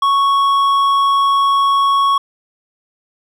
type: tone with hard clipping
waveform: sine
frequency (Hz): 1108.7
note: C#6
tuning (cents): 0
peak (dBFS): -12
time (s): 0.02-2.18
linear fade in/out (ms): 5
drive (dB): 6
effects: none